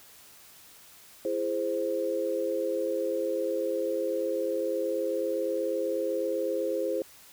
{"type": "chord", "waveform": "sine", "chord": "E augmented", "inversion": "none", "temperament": "equal with one note detuned", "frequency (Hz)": [335.2, 415.3, 523.3], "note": ["E4", "G#4", "B#4"], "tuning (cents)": [29, 0, 0], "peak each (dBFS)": [-33, -32, -29], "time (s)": [1.25, 7.02], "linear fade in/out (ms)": 2, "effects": ["white hiss -53 dBFS RMS until 7.32 s"]}